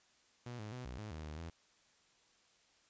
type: tone with pitch steps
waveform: sawtooth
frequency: 121.6 / 106.4 / 125.3 / 62 / 106.6 / 78.2 / 76.1 / 83 Hz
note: B2 / G#2 / B2 / B1 / G#2 / D#2 / D#2 / E2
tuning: -26 / +42 / +25 / +7 / +46 / +9 / -38 / +12 cents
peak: -40 dBFS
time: 0.46-1.5 s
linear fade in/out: 5 ms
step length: 130 ms
effects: white hiss -70 dBFS RMS until 2.89 s + resampled to 16000 Hz